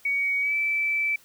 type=tone with pitch glide; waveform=sine; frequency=2249 to 2319 Hz; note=C#7 to D7; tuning=+24 to -22 cents; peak=-22 dBFS; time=0.05-1.16 s; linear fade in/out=5 ms; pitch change=+54 cents; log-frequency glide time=0.4-0.55 s; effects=white hiss -56 dBFS RMS until 1.24 s